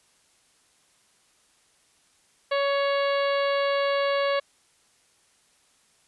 harmonic tone with a mistuned harmonic, 560 Hz, C#5, 18 cents sharp, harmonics 1 / 2 / 3 / 4 / 5 / 6 / 7 / 8, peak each -23 / -29 / -33 / -35 / -37 / -39 / -40 / -41 dBFS, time 2.51-4.4 s, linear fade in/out 10 ms, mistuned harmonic 4, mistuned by -25 cents, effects white hiss -63 dBFS RMS until 6.07 s + resampled to 24000 Hz

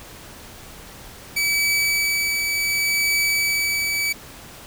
sawtooth tone with tremolo, 2292 Hz, D7, 43 cents flat, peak -14 dBFS, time 1.36-4.13 s, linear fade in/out 10 ms, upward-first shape triangle, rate 0.69 Hz, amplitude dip 35%, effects pink hiss -41 dBFS RMS until 4.66 s

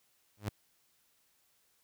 sawtooth tone with exponential growth, 103.83 Hz, G#2, in tune, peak -27 dBFS, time 0.37-0.49 s, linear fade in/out 5 ms, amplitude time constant 24 ms, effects white hiss -72 dBFS RMS until 1.83 s

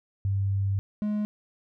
sine / triangle tone pair in turn, 98.3 / 209.8 Hz, G2 / G#3, +5 / +18 cents, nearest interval octave + minor second, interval 1313 cents, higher second, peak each -23 dBFS, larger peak neither, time 0.25-0.79 / 1.02-1.25 s, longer first, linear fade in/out 0 ms, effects none

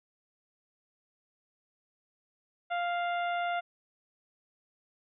harmonic tone, 698.5 Hz, F5, in tune, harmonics 1 / 2 / 3 / 4 / 5, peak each -30 / -36 / -41 / -46 / -48 dBFS, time 2.7-3.61 s, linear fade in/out 20 ms, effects none

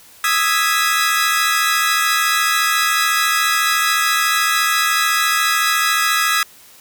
sawtooth chord, E major seventh, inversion third, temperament equal, 1244.5 / 1318.5 / 1661.2 / 1975.5 Hz, D#6 / E6 / G#6 / B6, 0 / 0 / 0 / 0 cents, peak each -16 / -17 / -16 / -18 dBFS, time 0.24-6.43 s, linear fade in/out 2 ms, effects white hiss -45 dBFS RMS until 6.8 s

